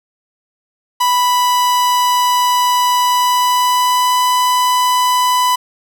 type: tone with pitch glide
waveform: 45% pulse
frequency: 988 to 996.6 Hz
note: B5 to B5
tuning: 0 to +15 cents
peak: -11 dBFS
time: 1-5.56 s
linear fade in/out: 10 ms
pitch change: +15 cents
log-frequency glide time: 3.02-4.2 s
effects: none